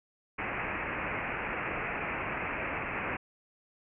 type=low-pass noise; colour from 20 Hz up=white; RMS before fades=-35 dBFS; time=0.38-3.17 s; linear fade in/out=10 ms; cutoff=2600 Hz; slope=96 dB/octave; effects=none